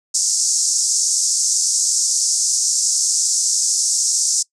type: band-pass noise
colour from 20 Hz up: pink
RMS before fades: -18 dBFS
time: 0.14-4.43 s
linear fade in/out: 10 ms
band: 5400 to 8500 Hz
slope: 48 dB/octave
effects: noise-tail reverb RT60 0.1 s tail -23 dB re dry